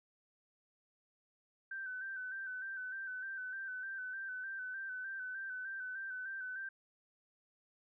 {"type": "tone with vibrato", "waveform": "sine", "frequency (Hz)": 1539, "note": "G6", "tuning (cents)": -32, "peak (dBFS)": -40, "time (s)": [1.71, 6.69], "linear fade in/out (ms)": 5, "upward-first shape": "square", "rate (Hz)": 3.3, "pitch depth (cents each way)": 35, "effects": []}